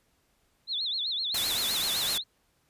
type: tone with vibrato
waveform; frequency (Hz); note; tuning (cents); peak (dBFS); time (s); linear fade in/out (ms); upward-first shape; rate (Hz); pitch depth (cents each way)
sine; 3830; A#7; +46; -28; 0.67-2.24; 50; sine; 7.8; 200
type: noise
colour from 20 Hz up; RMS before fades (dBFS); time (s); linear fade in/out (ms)
white; -31; 1.34-2.18; 5
effects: pink hiss -70 dBFS RMS until 2.69 s + resampled to 32000 Hz